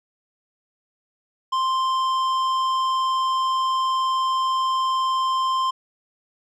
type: tone with tanh clipping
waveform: sine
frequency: 1046.5 Hz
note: C6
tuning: in tune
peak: -21 dBFS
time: 1.52-5.71 s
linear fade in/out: 10 ms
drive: 11 dB
effects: none